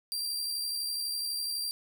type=tone with amplitude modulation; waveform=sawtooth; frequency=4721 Hz; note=D8; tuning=8 cents sharp; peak=-27 dBFS; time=0.12-1.71 s; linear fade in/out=0 ms; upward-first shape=sine; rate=72 Hz; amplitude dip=35%; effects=11-bit